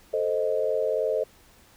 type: chord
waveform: sine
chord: A diminished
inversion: none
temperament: equal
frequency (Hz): 440 / 523.3 / 622.3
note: A4 / C5 / Eb5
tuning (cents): 0 / 0 / 0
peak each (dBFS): -27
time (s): 0.13-1.24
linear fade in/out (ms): 10
effects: pink hiss -56 dBFS RMS until 1.76 s